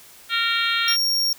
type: harmonic tone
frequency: 461.4 Hz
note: A#4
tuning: 18 cents flat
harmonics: 3 / 4 / 5 / 6 / 7 / 8 / 9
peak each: -24 / -28 / -27 / -29 / -26 / -27 / -31 dBFS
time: 0.29-0.97 s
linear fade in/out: 50 ms
type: tone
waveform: 45% pulse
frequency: 5560 Hz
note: F8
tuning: 9 cents flat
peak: -19 dBFS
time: 0.88-1.33 s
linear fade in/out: 2 ms
effects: white hiss -47 dBFS RMS until 1.38 s